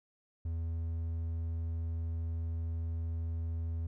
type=tone; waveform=triangle; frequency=82.41 Hz; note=E2; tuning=in tune; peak=-31 dBFS; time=0.45-3.87 s; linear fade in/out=5 ms; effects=none